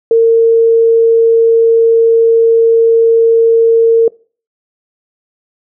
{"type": "tone", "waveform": "sine", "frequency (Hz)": 456.8, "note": "A#4", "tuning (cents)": -35, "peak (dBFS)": -4, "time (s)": [0.11, 4.08], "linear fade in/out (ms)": 2, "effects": ["noise-tail reverb RT60 0.4 s tail -24 dB re dry"]}